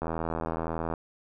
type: click train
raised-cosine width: 1 ms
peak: -17 dBFS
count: 76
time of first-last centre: 0.02-0.938 s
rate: 81.7 Hz
effects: none

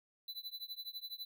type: tone with tremolo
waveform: square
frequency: 3996 Hz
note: B7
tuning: 20 cents sharp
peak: -40 dBFS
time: 0.28-1.25 s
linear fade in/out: 2 ms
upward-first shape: triangle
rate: 12 Hz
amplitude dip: 100%
effects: none

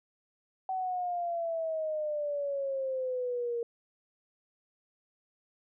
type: exponential sweep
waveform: sine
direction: down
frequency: 760 to 466.2 Hz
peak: -30 dBFS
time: 0.69-3.63 s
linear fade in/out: 2 ms
effects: none

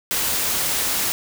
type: noise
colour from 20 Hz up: white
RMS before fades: -22 dBFS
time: 0.11-1.12 s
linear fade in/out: 0 ms
effects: none

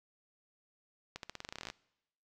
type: accelerating click train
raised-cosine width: 0.2 ms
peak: -24 dBFS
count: 16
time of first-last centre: 1.16-1.701 s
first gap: 72 ms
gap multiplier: 0.89
effects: noise-tail reverb RT60 0.9 s tail -23 dB re dry

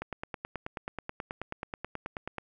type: click train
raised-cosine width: 0.5 ms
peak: -20 dBFS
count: 23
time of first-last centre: 0.02-2.383 s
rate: 9.31 Hz
effects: none

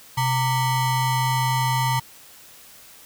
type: ring-modulated tone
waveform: square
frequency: 523.3 Hz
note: C5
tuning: in tune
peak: -17 dBFS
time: 0.17-2 s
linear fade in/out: 10 ms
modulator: 395 Hz
effects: white hiss -47 dBFS RMS until 3.05 s

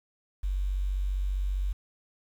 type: tone with quantisation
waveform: sine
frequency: 47.56 Hz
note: F#1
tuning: 48 cents sharp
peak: -26 dBFS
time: 0.43-1.73 s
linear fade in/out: 10 ms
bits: 9
effects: none

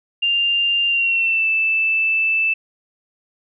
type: tone with pitch glide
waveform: sine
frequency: 2794 to 2640 Hz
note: F7 to E7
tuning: 0 to +2 cents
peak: -15 dBFS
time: 0.22-2.54 s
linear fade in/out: 10 ms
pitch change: -98 cents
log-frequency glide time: 0.87-1.48 s
effects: none

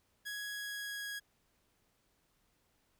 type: tone with pitch glide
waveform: sawtooth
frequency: 1666 to 1655.4 Hz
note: G#6 to G#6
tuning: +5 to -6 cents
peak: -36 dBFS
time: 0.25-1.2 s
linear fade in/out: 20 ms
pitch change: -11 cents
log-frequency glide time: 0.48-1.08 s
effects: pink hiss -75 dBFS RMS until 2.99 s

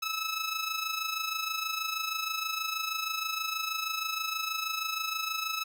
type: tone with amplitude modulation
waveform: 15% pulse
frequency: 1300 Hz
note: E6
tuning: 24 cents flat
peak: -22 dBFS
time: 0.02-5.64 s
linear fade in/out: 10 ms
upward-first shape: sine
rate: 26.3 Hz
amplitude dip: 60%
effects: none

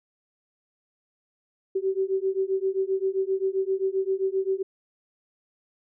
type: beating tone pair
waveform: sine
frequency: 380 / 387.6 Hz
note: F#4 / G4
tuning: +46 / -20 cents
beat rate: 7.6 Hz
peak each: -26 dBFS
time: 1.75-4.63 s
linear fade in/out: 10 ms
effects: none

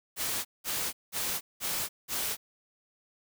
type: noise bursts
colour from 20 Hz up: white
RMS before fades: -32 dBFS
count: 5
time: 0.16-2.37 s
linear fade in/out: 50 ms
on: 290 ms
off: 190 ms
effects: none

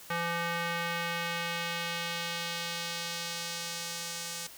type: tone with band-pass filter sweep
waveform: square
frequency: 170 Hz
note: F3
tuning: 46 cents flat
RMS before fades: -35 dBFS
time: 0.1-4.47 s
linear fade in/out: 5 ms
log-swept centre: 1600 to 7300 Hz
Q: 1
effects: white hiss -50 dBFS RMS until 4.57 s

